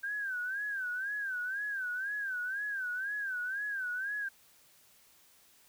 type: tone with vibrato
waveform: sine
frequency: 1568 Hz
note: G6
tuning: in tune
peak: -33 dBFS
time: 0.03-4.29 s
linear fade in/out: 10 ms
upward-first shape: sine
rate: 2 Hz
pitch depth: 130 cents each way
effects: white hiss -63 dBFS RMS until 5.68 s